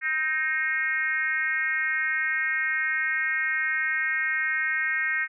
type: tone with frequency modulation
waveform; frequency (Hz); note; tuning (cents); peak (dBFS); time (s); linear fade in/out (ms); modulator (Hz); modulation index
sine; 1864.7; A#6; 0; -23; 0.01-5.28; 50; 290; 1.2
effects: none